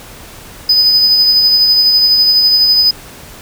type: tone with tremolo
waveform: triangle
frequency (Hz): 5000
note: D#8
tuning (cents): +8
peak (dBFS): -4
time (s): 0.69-2.91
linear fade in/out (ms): 5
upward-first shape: sine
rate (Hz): 12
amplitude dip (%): 30
effects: pink hiss -34 dBFS RMS until 3.41 s